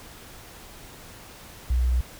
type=tone; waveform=sine; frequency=61.74 Hz; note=B1; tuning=in tune; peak=-19 dBFS; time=1.7-2.01 s; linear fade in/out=5 ms; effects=pink hiss -45 dBFS RMS until 2.19 s